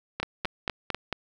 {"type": "two click trains", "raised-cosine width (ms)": 0.3, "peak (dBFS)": [-13, -12], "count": [4, 5], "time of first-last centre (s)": [[0.2, 0.946], [0.23, 1.127]], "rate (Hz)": [4.02, 4.46], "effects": []}